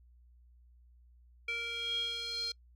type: tone with band-pass filter sweep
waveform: square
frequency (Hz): 466.2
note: A#4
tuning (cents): 0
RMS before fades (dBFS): -37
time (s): 1.48-2.52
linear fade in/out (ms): 5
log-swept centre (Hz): 2500 to 4400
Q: 8.9
effects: noise-tail reverb RT60 0.1 s tail -25 dB re dry + added 60 Hz sine -58 dBFS peak until 2.75 s